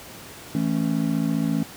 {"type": "chord", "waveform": "triangle", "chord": "A major", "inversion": "second", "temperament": "just", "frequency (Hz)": [165, 220, 275], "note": ["E3", "A3", "C#4"], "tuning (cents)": [2, 0, -14], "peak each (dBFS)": -23, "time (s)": [0.55, 1.63], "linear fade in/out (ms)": 0, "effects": ["pink hiss -41 dBFS RMS until 1.76 s", "high-pass 80 Hz 12 dB/octave"]}